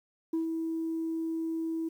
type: tone with ADSR envelope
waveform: sine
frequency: 325.7 Hz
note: E4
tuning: 21 cents flat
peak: -24 dBFS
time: 0.33-1.89 s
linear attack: 7 ms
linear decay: 120 ms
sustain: -5 dB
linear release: 11 ms
effects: tanh soft clip ceiling -25 dBFS + 10-bit